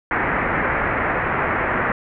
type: low-pass noise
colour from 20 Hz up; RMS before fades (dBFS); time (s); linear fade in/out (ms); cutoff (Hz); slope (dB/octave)
white; -21; 0.11-1.92; 2; 2100; 48
effects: none